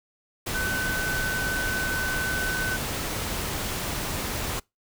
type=tone in noise; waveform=sine; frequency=1514 Hz; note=F#6; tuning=39 cents sharp; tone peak=-27 dBFS; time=0.54-2.77 s; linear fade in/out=10 ms; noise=pink; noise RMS=-30 dBFS; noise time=0.46-4.6 s; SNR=0 dB; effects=noise-tail reverb RT60 0.2 s tail -25 dB re dry